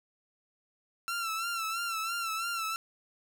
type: tone with vibrato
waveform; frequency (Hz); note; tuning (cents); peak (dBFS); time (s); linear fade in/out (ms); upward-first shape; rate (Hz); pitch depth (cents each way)
sawtooth; 1349; E6; +40; -28; 1.08-2.76; 0; sine; 3; 60
effects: none